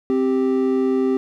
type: tone pair together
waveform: triangle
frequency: 261.6 / 392 Hz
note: C4 / G4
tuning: 0 / 0 cents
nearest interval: perfect fifth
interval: 700 cents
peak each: -17 dBFS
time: 0.1-1.17 s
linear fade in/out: 0 ms
effects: none